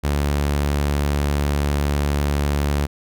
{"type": "tone", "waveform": "sawtooth", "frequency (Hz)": 72.1, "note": "D2", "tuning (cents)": -31, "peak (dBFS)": -14, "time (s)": [0.03, 2.87], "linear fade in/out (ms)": 20, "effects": []}